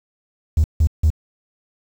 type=tone bursts; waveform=triangle; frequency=77.78 Hz; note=D#2; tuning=in tune; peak=-8 dBFS; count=3; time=0.57-1.103 s; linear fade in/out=5 ms; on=71 ms; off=160 ms; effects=tanh soft clip ceiling -7 dBFS + 7-bit